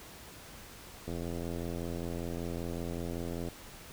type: click train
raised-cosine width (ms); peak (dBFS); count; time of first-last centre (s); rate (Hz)
2; -25; 206; 1.08-3.486; 85.2
effects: pink hiss -50 dBFS RMS until 3.92 s